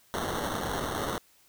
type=noise with sample-and-hold; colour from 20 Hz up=white; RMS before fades=-32 dBFS; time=0.14-1.18 s; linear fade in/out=0 ms; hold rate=2450 Hz; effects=white hiss -62 dBFS RMS until 1.48 s